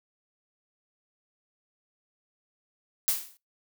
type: noise with exponential decay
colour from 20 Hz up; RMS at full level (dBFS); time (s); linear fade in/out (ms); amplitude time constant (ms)
blue; -22; 3.08-3.37; 0; 62
effects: noise-tail reverb RT60 0.2 s tail -21 dB re dry